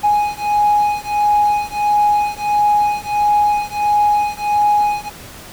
triangle beating tone pair, 830.6 / 832.1 Hz, G#5 / G#5, 0 / +3 cents, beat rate 1.5 Hz, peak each -13 dBFS, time 0.03-5.1 s, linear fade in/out 20 ms, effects tanh soft clip ceiling -6 dBFS + pink hiss -36 dBFS RMS until 5.52 s

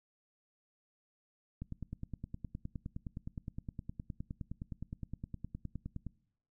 click train, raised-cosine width 5 ms, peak -28 dBFS, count 44, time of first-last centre 1.62-6.067 s, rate 9.67 Hz, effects noise-tail reverb RT60 0.7 s tail -23 dB re dry

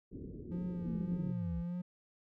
white low-pass noise, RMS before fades -46 dBFS, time 0.11-1.33 s, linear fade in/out 20 ms, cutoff 400 Hz, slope 48 dB/octave
triangle tone with vibrato, 174.61 Hz, F3, in tune, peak -34 dBFS, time 0.51-1.82 s, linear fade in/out 10 ms, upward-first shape sine, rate 1.7 Hz, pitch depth 48 cents each way
sine linear sweep, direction down, 246.9 to 52.2 Hz, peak -38 dBFS, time 0.83-1.64 s, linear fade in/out 50 ms
effects none

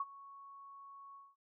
sine tone with ADSR envelope, 1108.7 Hz, C#6, in tune, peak -32 dBFS, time 0-1.36 s, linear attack 4 ms, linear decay 39 ms, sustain -19 dB, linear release 210 ms, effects none

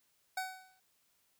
25% pulse tone with exponential decay, 752 Hz, F#5, 28 cents sharp, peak -29 dBFS, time 0.37-0.8 s, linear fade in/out 5 ms, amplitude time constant 93 ms, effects white hiss -74 dBFS RMS until 1.39 s

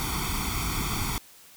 pink noise with comb filter, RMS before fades -29 dBFS, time 0-1.18 s, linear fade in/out 0 ms, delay 0.88 ms, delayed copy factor +1, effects white hiss -52 dBFS RMS until 1.56 s

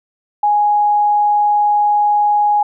sine tone, 830.6 Hz, G#5, in tune, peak -10 dBFS, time 0.43-2.63 s, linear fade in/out 5 ms, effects none

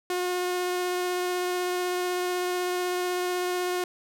sawtooth tone with vibrato, 360 Hz, F#4, 47 cents flat, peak -22 dBFS, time 0.1-3.84 s, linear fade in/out 2 ms, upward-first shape triangle, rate 16 Hz, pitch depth 10 cents each way, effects none

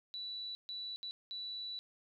sine tone bursts at uneven times, 3951 Hz, B7, in tune, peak -40 dBFS, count 4, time 0.14-0.55 / 0.69-0.96 / 1.03-1.11 / 1.31-1.79 s, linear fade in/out 0 ms, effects 13-bit

